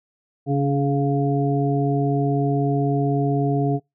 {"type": "harmonic tone with a mistuned harmonic", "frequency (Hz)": 140, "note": "C#3", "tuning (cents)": 18, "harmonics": [1, 2, 3, 5], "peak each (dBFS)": [-20, -23, -25, -27], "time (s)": [0.46, 3.8], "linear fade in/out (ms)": 50, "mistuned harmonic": 2, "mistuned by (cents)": 24, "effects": ["noise-tail reverb RT60 0.2 s tail -26 dB re dry"]}